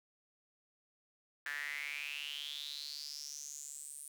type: tone with high-pass filter sweep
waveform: sawtooth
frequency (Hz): 145.4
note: D3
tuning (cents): -17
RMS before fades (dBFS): -44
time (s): 1.46-4.08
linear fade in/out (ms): 0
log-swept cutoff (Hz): 1700 to 9500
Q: 8.1
effects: none